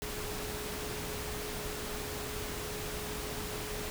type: tone in noise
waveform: sine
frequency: 421.3 Hz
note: G#4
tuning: 25 cents sharp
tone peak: -43 dBFS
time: 0.02-3.9 s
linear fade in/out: 0 ms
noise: pink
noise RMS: -39 dBFS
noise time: 0.02-3.9 s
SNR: -7 dB
effects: none